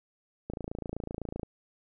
click train, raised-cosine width 2 ms, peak -22 dBFS, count 27, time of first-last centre 0.5-1.432 s, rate 27.9 Hz, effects none

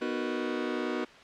sawtooth chord, B major seventh, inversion none, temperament just, 246.9 / 308.7 / 370.4 / 463 Hz, B3 / D#4 / F#4 / A#4, 0 / -14 / +2 / -12 cents, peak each -30 / -31 / -30 / -34 dBFS, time 0.01-1.05 s, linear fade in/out 10 ms, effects white hiss -51 dBFS RMS until 1.23 s + low-pass 3000 Hz 12 dB/octave

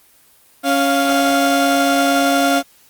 30% pulse tone pair together, 277.2 / 698.5 Hz, C#4 / F5, 0 / 0 cents, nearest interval octave + major third, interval 1600 cents, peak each -13 dBFS, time 0.63-2.63 s, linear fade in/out 50 ms, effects white hiss -51 dBFS RMS until 2.89 s + Opus 24 kbps

